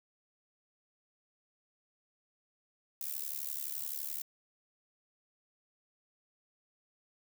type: noise with amplitude modulation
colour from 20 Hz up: violet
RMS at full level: -35 dBFS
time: 3.01-4.22 s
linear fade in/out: 2 ms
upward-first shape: sine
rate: 71.7 Hz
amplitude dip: 95%
effects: none